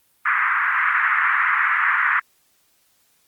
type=band-pass noise; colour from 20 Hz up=white; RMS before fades=-19 dBFS; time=0.25-2.2 s; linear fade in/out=10 ms; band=1100 to 2000 Hz; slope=48 dB/octave; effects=white hiss -62 dBFS RMS until 3.27 s + Opus 32 kbps